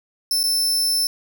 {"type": "tone with dropouts", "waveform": "sawtooth", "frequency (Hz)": 5300, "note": "E8", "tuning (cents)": 9, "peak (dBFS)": -15, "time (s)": [0.31, 1.07], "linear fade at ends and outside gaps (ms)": 1, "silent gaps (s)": [0.431, 0.438], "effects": []}